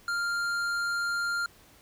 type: tone with tanh clipping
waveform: sine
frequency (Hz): 1396.9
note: F6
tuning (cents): 0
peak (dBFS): -29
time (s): 0.08-1.46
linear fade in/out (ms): 2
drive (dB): 13
effects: pink hiss -57 dBFS RMS until 1.81 s